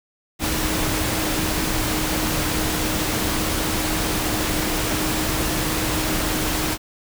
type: tone in noise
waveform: sine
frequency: 311.5 Hz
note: D#4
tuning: 2 cents sharp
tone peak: -28 dBFS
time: 0.39-6.78 s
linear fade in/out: 50 ms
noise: pink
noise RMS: -23 dBFS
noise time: 0.39-6.78 s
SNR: -8 dB
effects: none